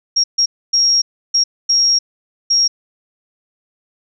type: tone bursts at uneven times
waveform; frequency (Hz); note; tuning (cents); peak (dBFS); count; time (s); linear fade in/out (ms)
sine; 5590; F8; +1; -10; 6; 0.16-0.24 / 0.38-0.46 / 0.73-1.02 / 1.34-1.44 / 1.69-1.99 / 2.5-2.68; 10
effects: none